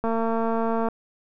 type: click train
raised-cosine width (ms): 1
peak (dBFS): -13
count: 193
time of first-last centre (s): 0.04-0.886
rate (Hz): 227
effects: none